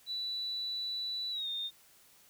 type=tone with pitch glide; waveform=sine; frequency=3960 to 3652 Hz; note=B7 to A#7; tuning=+4 to -36 cents; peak=-34 dBFS; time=0.06-1.71 s; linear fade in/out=50 ms; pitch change=-140 cents; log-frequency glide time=1.31-1.48 s; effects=white hiss -62 dBFS RMS until 2.29 s